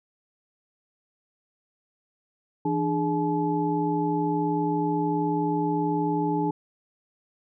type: tone cluster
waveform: sine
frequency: 165.5 / 298.2 / 416.9 / 857 Hz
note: E3 / D4 / G#4 / A5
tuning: +7 / +27 / +7 / -46 cents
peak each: -29 / -26 / -30 / -28 dBFS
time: 2.65-6.51 s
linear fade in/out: 5 ms
effects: none